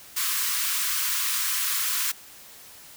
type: high-pass noise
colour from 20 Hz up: white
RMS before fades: -26 dBFS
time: 0.16-2.12 s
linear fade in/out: 10 ms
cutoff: 1000 Hz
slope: 96 dB/octave
effects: white hiss -47 dBFS RMS until 2.96 s